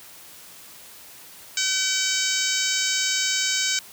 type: harmonic tone with a mistuned harmonic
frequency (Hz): 763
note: G5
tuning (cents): -47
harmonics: 2 / 3 / 4 / 5 / 6 / 7 / 8 / 9 / 10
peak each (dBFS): -30 / -30 / -30 / -30 / -30 / -30 / -30 / -30 / -30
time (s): 1.57-3.79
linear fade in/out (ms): 2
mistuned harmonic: 9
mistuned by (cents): -25
effects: white hiss -45 dBFS RMS until 3.92 s + high-pass 60 Hz 12 dB/octave